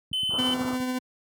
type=clicks; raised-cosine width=5 ms; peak=-26 dBFS; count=10; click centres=0.116 / 0.233 / 0.294 / 0.336 / 0.401 / 0.488 / 0.609 / 0.65 / 0.736 / 0.801 s
type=tone; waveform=triangle; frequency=3044 Hz; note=F#7; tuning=48 cents sharp; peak=-23 dBFS; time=0.13-0.54 s; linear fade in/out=2 ms
type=low-pass noise; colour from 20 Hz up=white; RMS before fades=-37 dBFS; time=0.29-0.78 s; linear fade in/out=50 ms; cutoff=1400 Hz; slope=96 dB/octave
type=tone with tremolo; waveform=40% pulse; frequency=253.8 Hz; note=B3; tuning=47 cents sharp; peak=-24 dBFS; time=0.38-0.99 s; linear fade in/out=10 ms; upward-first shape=triangle; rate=14 Hz; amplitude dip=35%
effects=high-pass 100 Hz 12 dB/octave